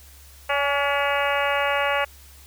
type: harmonic tone with a mistuned harmonic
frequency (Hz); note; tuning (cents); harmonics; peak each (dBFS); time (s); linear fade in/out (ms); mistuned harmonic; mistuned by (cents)
283.8; C#4; +41; 2 / 3 / 4 / 5 / 6 / 7 / 8 / 9 / 10; -25 / -27 / -28 / -29 / -30 / -30 / -31 / -32 / -32; 0.49-2.05; 10; 3; -24
effects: added 69 Hz sine -47 dBFS peak until 2.46 s + white hiss -50 dBFS RMS until 2.46 s